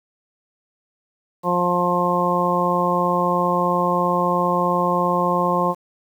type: harmonic tone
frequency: 177 Hz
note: F3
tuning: 23 cents sharp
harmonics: 1 / 2 / 3 / 4 / 5 / 6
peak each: -24 / -26 / -23 / -27 / -24 / -21 dBFS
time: 1.43-5.75 s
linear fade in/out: 50 ms
effects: 8-bit